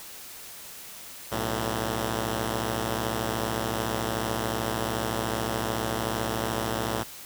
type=tone pair together; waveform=5% pulse; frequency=62.6 / 111.54 Hz; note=B1 / A2; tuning=+24 / +24 cents; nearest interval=minor seventh; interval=1000 cents; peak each=-21 / -17 dBFS; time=1.31-7.04 s; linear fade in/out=20 ms; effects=white hiss -43 dBFS RMS until 7.25 s